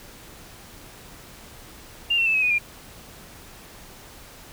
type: tone with pitch steps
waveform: sine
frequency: 2794 / 2711 / 2631 / 2553 / 2478 / 2404 Hz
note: F7 / E7 / E7 / D#7 / D#7 / D7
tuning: 0 / +48 / -4 / +44 / -8 / +40 cents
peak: -18 dBFS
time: 2.1-2.586 s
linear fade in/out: 10 ms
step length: 81 ms
effects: pink hiss -45 dBFS RMS until 4.52 s